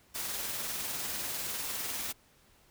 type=noise with tremolo; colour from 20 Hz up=white; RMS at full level=-35 dBFS; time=0.14-2.13 s; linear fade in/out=20 ms; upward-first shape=sine; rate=20 Hz; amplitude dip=30%; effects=pink hiss -64 dBFS RMS until 2.7 s